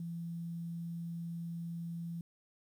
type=tone; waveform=sine; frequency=168.8 Hz; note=E3; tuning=41 cents sharp; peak=-38 dBFS; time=0-2.21 s; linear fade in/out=2 ms; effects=11-bit